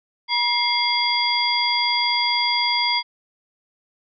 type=tone cluster; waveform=sine; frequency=960 / 2116 / 3348 / 4771 Hz; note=B5 / C7 / G#7 / D8; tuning=-49 / +19 / +13 / +26 cents; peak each=-23 dBFS; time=0.28-3.03 s; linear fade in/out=50 ms; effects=MP3 96 kbps